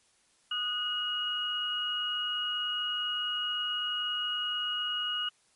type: tone cluster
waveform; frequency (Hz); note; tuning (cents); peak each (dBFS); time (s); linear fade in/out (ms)
sine; 1241 / 1473 / 2889; D#6 / F#6 / F#7; -5 / -8 / -42; -39 / -39 / -30; 0.51-5.29; 5
effects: white hiss -67 dBFS RMS until 5.55 s + MP3 48 kbps